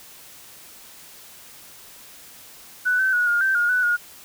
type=tone with pitch steps; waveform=sine; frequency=1488 / 1537 / 1458 / 1420 / 1556 / 1427 / 1490 / 1434 Hz; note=F#6 / G6 / F#6 / F6 / G6 / F6 / F#6 / F6; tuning=+9 / -35 / -26 / +28 / -13 / +37 / +12 / +45 cents; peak=-17 dBFS; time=2.85-3.97 s; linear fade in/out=20 ms; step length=140 ms; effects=white hiss -45 dBFS RMS until 4.24 s